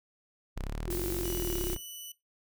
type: linear two-way sweep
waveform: sawtooth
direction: up then down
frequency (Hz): 30.87 to 48 to 30.87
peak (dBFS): -30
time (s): 0.56-1.77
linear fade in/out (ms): 10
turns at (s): 1.09
type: tone with vibrato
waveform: sine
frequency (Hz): 352.5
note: F4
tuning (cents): +16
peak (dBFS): -33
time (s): 0.87-1.76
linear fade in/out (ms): 20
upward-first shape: triangle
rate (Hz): 19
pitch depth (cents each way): 110
type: noise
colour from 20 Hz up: blue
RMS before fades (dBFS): -39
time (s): 0.9-1.75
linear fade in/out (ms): 5
type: tone with pitch glide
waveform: 10% pulse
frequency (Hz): 2941 to 2973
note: F#7 to F#7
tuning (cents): -11 to +8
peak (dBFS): -34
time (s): 1.24-2.12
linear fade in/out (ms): 5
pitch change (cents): +19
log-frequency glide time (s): 1.63-1.82
effects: noise-tail reverb RT60 0.2 s tail -20 dB re dry